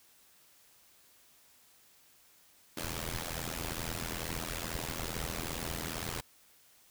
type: noise with amplitude modulation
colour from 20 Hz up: pink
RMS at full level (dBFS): -34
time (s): 2.77-6.21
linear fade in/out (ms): 5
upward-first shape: sine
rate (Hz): 82.3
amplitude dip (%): 95
effects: white hiss -63 dBFS RMS until 6.9 s